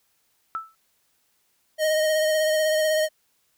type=tone with exponential decay; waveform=sine; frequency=1318.5 Hz; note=E6; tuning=in tune; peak=-23 dBFS; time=0.55-0.75 s; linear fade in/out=0 ms; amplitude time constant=43 ms
type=tone with vibrato; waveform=square; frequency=622.3 Hz; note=D#5; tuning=in tune; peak=-20 dBFS; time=1.78-3.09 s; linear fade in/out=50 ms; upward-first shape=sine; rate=16 Hz; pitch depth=22 cents each way
effects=white hiss -68 dBFS RMS until 3.57 s